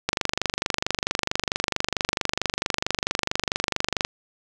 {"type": "click train", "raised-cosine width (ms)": 0.2, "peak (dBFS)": -4, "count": 98, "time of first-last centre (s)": [0.09, 4.049], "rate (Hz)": 24.5, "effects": []}